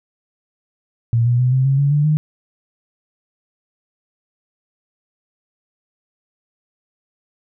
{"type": "tone with pitch steps", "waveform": "sine", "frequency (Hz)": [116.54, 121.14, 125.92, 130.89, 136.05, 141.42, 147, 152.8], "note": ["A#2", "B2", "B2", "C3", "C#3", "C#3", "D3", "D#3"], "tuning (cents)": [0, -33, 34, 1, -32, 35, 2, -31], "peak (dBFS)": -12, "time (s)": [1.13, 2.17], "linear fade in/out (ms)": 0, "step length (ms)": 130, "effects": []}